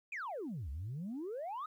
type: exponential two-way sweep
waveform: sine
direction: down then up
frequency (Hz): 2559 to 64.6 to 1296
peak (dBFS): -37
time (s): 0.12-1.66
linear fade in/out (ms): 5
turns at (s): 0.7
effects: tanh soft clip ceiling -36 dBFS + 12-bit